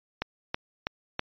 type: click train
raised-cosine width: 0.3 ms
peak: -12 dBFS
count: 4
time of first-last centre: 0.22-1.194 s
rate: 3.08 Hz
effects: resampled to 11025 Hz